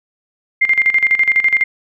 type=tone with tremolo; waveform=sine; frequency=2100 Hz; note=C7; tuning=6 cents sharp; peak=-8 dBFS; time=0.61-1.64 s; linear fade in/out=10 ms; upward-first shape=square; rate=12 Hz; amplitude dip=75%; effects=none